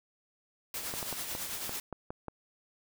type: noise with tremolo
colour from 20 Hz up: white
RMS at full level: -36 dBFS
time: 0.74-1.8 s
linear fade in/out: 2 ms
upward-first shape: triangle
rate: 9.1 Hz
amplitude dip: 50%
type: clicks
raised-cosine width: 1 ms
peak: -24 dBFS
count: 8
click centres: 0.939 / 1.028 / 1.127 / 1.351 / 1.694 / 1.927 / 2.105 / 2.283 s
effects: none